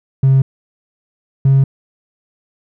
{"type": "tone pair in turn", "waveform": "triangle", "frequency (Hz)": [134.1, 135.74], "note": ["C3", "C#3"], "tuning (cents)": [43, -36], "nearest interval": "unison", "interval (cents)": 21, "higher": "second", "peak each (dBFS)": -4, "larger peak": "neither", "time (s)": [[0.23, 0.42], [1.45, 1.64]], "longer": "neither", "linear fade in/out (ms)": 5, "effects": ["tanh soft clip ceiling -3 dBFS"]}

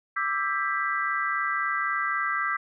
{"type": "chord", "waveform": "sine", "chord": "E minor seventh", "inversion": "third", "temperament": "equal with one note detuned", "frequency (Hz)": [1174.7, 1318.5, 1591.7, 1975.5], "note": ["D6", "E6", "G6", "B6"], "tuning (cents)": [0, 0, 26, 0], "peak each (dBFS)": -30, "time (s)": [0.16, 2.57], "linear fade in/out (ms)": 10, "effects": []}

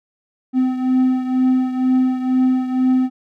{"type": "beating tone pair", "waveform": "triangle", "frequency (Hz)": [256.4, 258.5], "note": ["C4", "C4"], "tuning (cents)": [-35, -21], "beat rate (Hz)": 2.1, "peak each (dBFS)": [-13, -19], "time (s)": [0.53, 3.1], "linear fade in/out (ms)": 50, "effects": []}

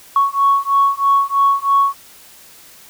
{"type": "beating tone pair", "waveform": "sine", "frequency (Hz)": [1108.7, 1111.8], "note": ["C#6", "C#6"], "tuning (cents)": [0, 5], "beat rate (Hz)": 3.1, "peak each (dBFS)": -14, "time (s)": [0.16, 1.94], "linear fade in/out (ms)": 2, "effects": ["tanh soft clip ceiling -4 dBFS", "white hiss -43 dBFS RMS until 2.89 s"]}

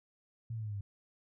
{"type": "linear sweep", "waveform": "sine", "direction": "down", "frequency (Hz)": [116.54, 98], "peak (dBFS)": -36, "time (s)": [0.5, 0.81], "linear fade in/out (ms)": 5, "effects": []}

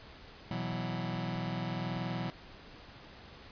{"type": "chord", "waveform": "sawtooth", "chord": "B suspended fourth", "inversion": "none", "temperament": "just", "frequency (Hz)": [123.47, 164.63, 185.21], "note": ["B2", "E3", "F#3"], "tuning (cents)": [0, -2, 2], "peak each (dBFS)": -34, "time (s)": [0.51, 2.3], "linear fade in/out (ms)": 0, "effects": ["pink hiss -52 dBFS RMS until 3.51 s", "resampled to 11025 Hz"]}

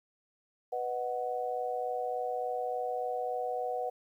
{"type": "chord", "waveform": "sine", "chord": "B major", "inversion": "none", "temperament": "just", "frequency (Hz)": [493.9, 617.4, 740.8], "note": ["B4", "D#5", "F#5"], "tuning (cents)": [0, -14, 2], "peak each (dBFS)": [-35, -40, -34], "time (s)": [0.72, 3.9], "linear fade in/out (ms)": 10, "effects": ["11-bit"]}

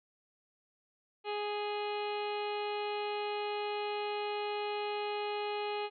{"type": "harmonic tone", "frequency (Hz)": 415.3, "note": "G#4", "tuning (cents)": 0, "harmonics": [1, 2, 3, 4, 5, 6, 7, 8, 9, 10], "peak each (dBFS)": [-36, -38, -46, -53, -50, -45, -47, -52, -60, -52], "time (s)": [1.24, 5.9], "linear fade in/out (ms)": 50, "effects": []}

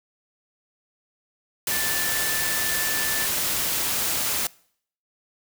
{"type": "tone in noise", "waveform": "sine", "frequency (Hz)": 1760, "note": "A6", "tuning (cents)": 0, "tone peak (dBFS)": -29, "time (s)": [1.71, 3.26], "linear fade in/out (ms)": 2, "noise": "white", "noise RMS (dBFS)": -25, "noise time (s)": [1.67, 4.47], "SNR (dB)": -7, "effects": ["noise-tail reverb RT60 0.6 s tail -23 dB re dry"]}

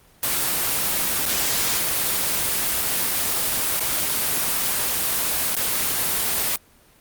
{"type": "noise with dropouts", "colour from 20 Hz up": "white", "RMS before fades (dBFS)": -22, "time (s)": [0.23, 6.56], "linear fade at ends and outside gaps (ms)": 1, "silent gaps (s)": [[1.255, 1.261], [3.796, 3.805], [5.553, 5.566]], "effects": ["pink hiss -54 dBFS RMS until 7 s", "Opus 24 kbps"]}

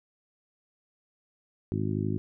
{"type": "harmonic tone", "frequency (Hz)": 51.91, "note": "G#1", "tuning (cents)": 0, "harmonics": [2, 3, 4, 5, 6, 7], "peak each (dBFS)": [-31, -33, -34, -35, -36, -36], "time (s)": [1.72, 2.18], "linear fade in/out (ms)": 0, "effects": []}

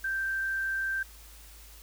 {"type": "tone with frequency modulation", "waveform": "sine", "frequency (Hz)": 1568, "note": "G6", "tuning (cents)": 0, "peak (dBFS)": -28, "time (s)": [0.04, 1.03], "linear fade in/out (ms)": 5, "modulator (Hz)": 33.5, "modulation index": 0.21, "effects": ["added 53 Hz sine -50 dBFS peak until 1.82 s", "white hiss -53 dBFS RMS until 1.82 s"]}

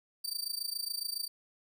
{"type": "tone with amplitude modulation", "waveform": "sawtooth", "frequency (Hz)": 4638, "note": "D8", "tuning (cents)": -22, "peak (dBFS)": -28, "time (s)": [0.24, 1.28], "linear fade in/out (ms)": 10, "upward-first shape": "sine", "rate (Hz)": 27.2, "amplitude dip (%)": 90, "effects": []}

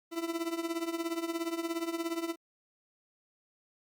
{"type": "tone with tremolo", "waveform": "40% pulse", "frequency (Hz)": 333.6, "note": "E4", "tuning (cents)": 21, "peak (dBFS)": -28, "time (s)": [0.11, 2.36], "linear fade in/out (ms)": 50, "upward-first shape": "triangle", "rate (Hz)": 17, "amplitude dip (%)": 85, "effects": ["Opus 48 kbps"]}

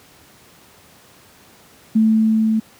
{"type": "tone with level ramp", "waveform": "sine", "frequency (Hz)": 220, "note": "A3", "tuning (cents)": 0, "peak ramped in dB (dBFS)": [-10, -14], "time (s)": [1.95, 2.6], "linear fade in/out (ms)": 10, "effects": ["pink hiss -48 dBFS RMS until 2.79 s", "high-pass 100 Hz 12 dB/octave"]}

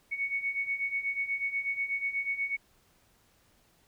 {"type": "beating tone pair", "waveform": "sine", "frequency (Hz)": [2217, 2225.2], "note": ["C#7", "C#7"], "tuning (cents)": [0, 6], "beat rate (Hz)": 8.2, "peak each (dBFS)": [-35, -31], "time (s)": [0.11, 2.57], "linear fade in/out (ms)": 20, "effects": ["pink hiss -66 dBFS RMS until 3.87 s"]}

